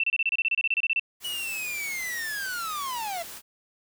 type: tone bursts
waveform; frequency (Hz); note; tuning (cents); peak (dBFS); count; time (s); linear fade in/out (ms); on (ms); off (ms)
sine; 2680; E7; +28; -21; 16; 0-0.996; 2; 36; 28
type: noise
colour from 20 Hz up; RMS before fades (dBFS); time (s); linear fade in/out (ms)
white; -41; 1.2-3.42; 50
type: linear sweep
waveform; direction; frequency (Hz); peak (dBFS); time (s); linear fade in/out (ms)
45% pulse; down; 2960 to 654; -30; 1.24-3.23; 10
effects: none